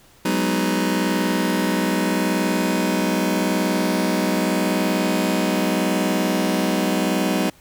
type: chord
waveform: sawtooth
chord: G# minor seventh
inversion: third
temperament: just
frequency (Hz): 186.89 / 207.7 / 249.2 / 311.5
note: F#3 / G#3 / B3 / D#4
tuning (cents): +18 / 0 / +16 / +2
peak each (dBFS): -19 / -22 / -20 / -20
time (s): 0.25-7.5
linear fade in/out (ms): 5
effects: pink hiss -52 dBFS RMS until 7.6 s